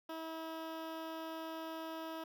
15% pulse tone with notch filter, 322.8 Hz, E4, 36 cents flat, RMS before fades -44 dBFS, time 0.09-2.24 s, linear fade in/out 5 ms, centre 8000 Hz, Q 0.68, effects none

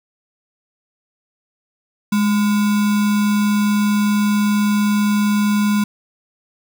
sine tone with sample-and-hold, 207.7 Hz, G#3, in tune, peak -13 dBFS, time 2.12-5.84 s, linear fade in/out 5 ms, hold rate 1225 Hz, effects none

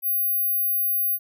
sine tone, 14400 Hz, A9, 39 cents sharp, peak -20 dBFS, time 0.02-1.19 s, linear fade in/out 50 ms, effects none

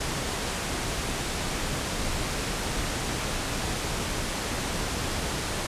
pink low-pass noise, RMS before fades -30 dBFS, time 0-5.67 s, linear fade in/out 10 ms, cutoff 10000 Hz, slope 24 dB/octave, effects resampled to 32000 Hz

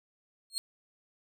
30% pulse tone with exponential growth, 4251 Hz, C8, 27 cents sharp, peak -23 dBFS, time 0.5-0.58 s, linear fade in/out 0 ms, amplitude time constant 17 ms, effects none

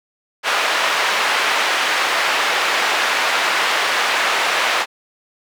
white band-pass noise, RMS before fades -18 dBFS, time 0.43-4.86 s, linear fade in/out 50 ms, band 630 to 2400 Hz, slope 12 dB/octave, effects none

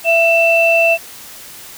sine tone pair together, 667 / 2668 Hz, E5 / E7, +20 / +20 cents, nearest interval 2 octaves, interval 2400 cents, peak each -11 dBFS, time 0.04-0.98 s, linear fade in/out 50 ms, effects tanh soft clip ceiling -1 dBFS + white hiss -35 dBFS RMS until 1.77 s

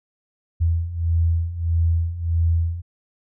sine beating tone pair, 82.41 / 84.01 Hz, E2 / E2, 0 / +33 cents, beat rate 1.6 Hz, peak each -23 / -19 dBFS, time 0.6-2.82 s, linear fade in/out 20 ms, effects none

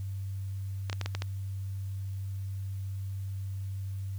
clicks, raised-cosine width 0.2 ms, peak -17 dBFS, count 6, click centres 0.898 / 0.929 / 1.013 / 1.06 / 1.15 / 1.221 s, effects added 97 Hz sine -33 dBFS peak until 4.18 s + white hiss -60 dBFS RMS until 4.18 s

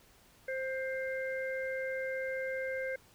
harmonic tone, 525 Hz, C5, 6 cents sharp, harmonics 1 / 3 / 4, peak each -35 / -40 / -42 dBFS, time 0.48-2.96 s, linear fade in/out 5 ms, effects pink hiss -62 dBFS RMS until 3.14 s

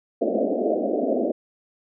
white band-pass noise, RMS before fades -23 dBFS, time 0.21-1.32 s, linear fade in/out 10 ms, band 210 to 680 Hz, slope 96 dB/octave, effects none

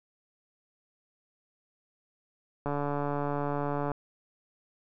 click train, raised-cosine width 1 ms, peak -18 dBFS, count 182, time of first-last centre 2.66-3.917 s, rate 144 Hz, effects none

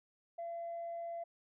sine tone, 679 Hz, F5, 49 cents flat, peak -38 dBFS, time 0.38-1.24 s, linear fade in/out 10 ms, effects tanh soft clip ceiling -36 dBFS

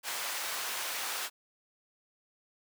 pink high-pass noise, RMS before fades -36 dBFS, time 0.03-1.3 s, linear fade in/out 50 ms, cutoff 930 Hz, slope 12 dB/octave, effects none

